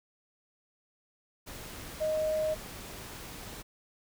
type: tone in noise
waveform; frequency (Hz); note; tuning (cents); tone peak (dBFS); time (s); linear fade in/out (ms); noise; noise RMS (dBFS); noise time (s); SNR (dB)
sine; 622.3; D#5; 0; -27; 2-2.55; 20; pink; -44; 1.46-3.63; +14
effects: none